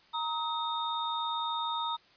sine tone cluster, 931 / 1268 / 3678 Hz, A#5 / D#6 / A#7, -2 / +32 / -24 cents, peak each -33 / -36 / -36 dBFS, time 0.13-1.97 s, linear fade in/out 20 ms, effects white hiss -61 dBFS RMS until 2.16 s + resampled to 11025 Hz

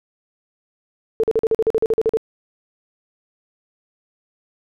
sine tone bursts, 445.3 Hz, A4, 21 cents sharp, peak -13 dBFS, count 13, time 1.2-2.171 s, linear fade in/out 0 ms, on 35 ms, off 43 ms, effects none

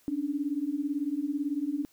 sine beating tone pair, 277.2 / 295.2 Hz, C#4 / D4, 0 / +9 cents, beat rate 18 Hz, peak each -32 / -30 dBFS, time 0.08-1.85 s, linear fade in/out 0 ms, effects white hiss -64 dBFS RMS until 1.92 s

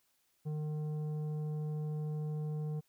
sine tone with tanh clipping, 152.2 Hz, D#3, 38 cents flat, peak -36 dBFS, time 0.45-2.81 s, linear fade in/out 20 ms, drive 9 dB, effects white hiss -75 dBFS RMS until 2.88 s

